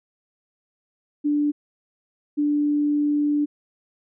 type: tone pair in turn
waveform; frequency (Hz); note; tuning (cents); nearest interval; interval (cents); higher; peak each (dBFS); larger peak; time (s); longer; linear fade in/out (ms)
sine; 293.7 / 293.7; D4 / D4; 0 / 0; unison; 0; neither; -18; neither; 1.24-1.52 / 2.37-3.46; second; 20
effects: none